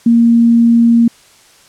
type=tone; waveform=sine; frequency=233.1 Hz; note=A#3; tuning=in tune; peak=-5 dBFS; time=0.06-1.08 s; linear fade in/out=5 ms; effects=white hiss -45 dBFS RMS until 1.68 s + low-pass 9000 Hz 12 dB/octave